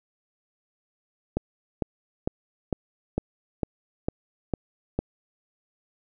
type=click train; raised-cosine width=2 ms; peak=-11 dBFS; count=9; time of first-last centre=1.37-4.99 s; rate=2.21 Hz; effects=none